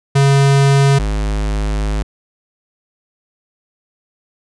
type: tone pair in turn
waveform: square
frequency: 138.59 / 51.91 Hz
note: C#3 / G#1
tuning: 0 / 0 cents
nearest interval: octave + perfect fourth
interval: 1700 cents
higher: first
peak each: -9 / -16 dBFS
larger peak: first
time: 0.15-0.99 / 0.99-2.03 s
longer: second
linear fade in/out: 10 ms
effects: resampled to 22050 Hz